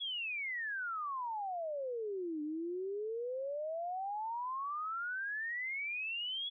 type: exponential two-way sweep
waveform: sine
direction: down then up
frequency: 3406 to 295.7 to 3406 Hz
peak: -36 dBFS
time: 0-6.5 s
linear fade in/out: 20 ms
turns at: 2.42 s
effects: none